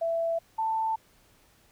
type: tone pair in turn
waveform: sine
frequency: 665 / 887.7 Hz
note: E5 / A5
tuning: +15 / +15 cents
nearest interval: perfect fourth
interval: 500 cents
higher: second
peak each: -25 dBFS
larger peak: neither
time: 0.01-0.39 / 0.58-0.96 s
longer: neither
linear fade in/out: 10 ms
effects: pink hiss -62 dBFS RMS until 1.71 s